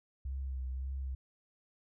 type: tone with vibrato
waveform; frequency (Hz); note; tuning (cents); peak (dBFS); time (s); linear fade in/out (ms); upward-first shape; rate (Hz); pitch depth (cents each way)
sine; 65.7; C2; +8; -35; 0.25-1.15; 5; sine; 1.8; 39
effects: none